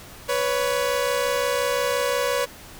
sawtooth tone pair together, 493.9 / 559.6 Hz, B4 / C#5, 0 / +16 cents, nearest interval major second, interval 216 cents, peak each -20 dBFS, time 0.28-2.46 s, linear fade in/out 20 ms, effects pink hiss -43 dBFS RMS until 2.79 s

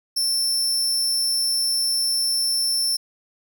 sawtooth tone, 5370 Hz, E8, 31 cents sharp, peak -17 dBFS, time 0.16-2.97 s, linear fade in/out 10 ms, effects none

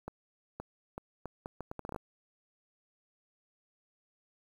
accelerating click train, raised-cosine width 1 ms, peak -25 dBFS, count 13, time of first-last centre 0.08-1.962 s, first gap 520 ms, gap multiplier 0.73, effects 9-bit

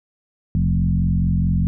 sine tone with frequency modulation, 120.6 Hz, B2, 41 cents flat, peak -15 dBFS, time 0.55-1.67 s, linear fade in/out 0 ms, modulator 44.7 Hz, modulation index 1.8, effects none

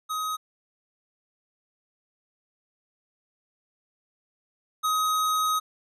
square tone pair in turn, 1261 / 1261 Hz, D#6 / D#6, +23 / +23 cents, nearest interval unison, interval 0 cents, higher neither, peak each -28 / -23 dBFS, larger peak second, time 0.09-0.37 / 4.83-5.6 s, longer second, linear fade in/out 20 ms, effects resampled to 32000 Hz

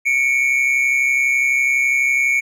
triangle tone pair together, 2217 / 2349 Hz, C#7 / D7, 0 / 0 cents, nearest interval minor second, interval 100 cents, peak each -14 / -17 dBFS, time 0.05-2.41 s, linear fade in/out 20 ms, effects none

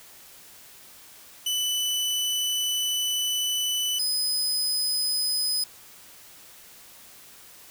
sawtooth tone pair in turn, 2988 / 5025 Hz, F#7 / D#8, +16 / +16 cents, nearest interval major sixth, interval 900 cents, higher second, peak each -21 dBFS, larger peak neither, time 1.46-3.99 / 3.99-5.64 s, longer first, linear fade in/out 5 ms, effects white hiss -49 dBFS RMS until 7.7 s

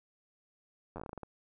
slowing click train, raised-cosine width 1 ms, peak -28 dBFS, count 11, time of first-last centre 0.96-1.233 s, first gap 10 ms, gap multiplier 1.21, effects none

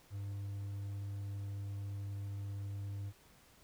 triangle tone, 100 Hz, G2, 35 cents sharp, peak -37 dBFS, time 0.1-3.13 s, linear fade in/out 50 ms, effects pink hiss -64 dBFS RMS until 3.63 s

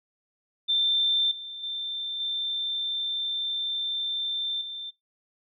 sine tone with level steps, 3568 Hz, A7, 23 cents sharp, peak -21 / -36 / -30 / -27 / -34 dBFS, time 0.68-4.91 s, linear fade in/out 20 ms, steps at 1.31 / 1.63 / 2.2 / 4.61 s, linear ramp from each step 5 ms, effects noise-tail reverb RT60 0.2 s tail -22 dB re dry

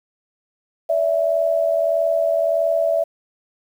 sine tone pair together, 578.4 / 660 Hz, D5 / E5, -27 / +2 cents, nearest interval major second, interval 229 cents, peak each -21 / -17 dBFS, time 0.89-3.04 s, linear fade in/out 10 ms, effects 8-bit

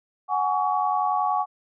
sine chord, F# suspended second, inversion none, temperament equal with one note detuned, 740 / 830.6 / 1128.8 Hz, F#5 / G#5 / C#6, 0 / 0 / +31 cents, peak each -25 dBFS, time 0.28-1.46 s, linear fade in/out 50 ms, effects none

